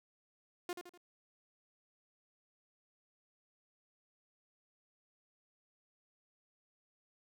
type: tone with echo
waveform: sawtooth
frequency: 353.8 Hz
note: F4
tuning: 23 cents sharp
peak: -33 dBFS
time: 0.69-0.73 s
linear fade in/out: 2 ms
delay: 82 ms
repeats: 3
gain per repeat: -7 dB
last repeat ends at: 0.976 s
effects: none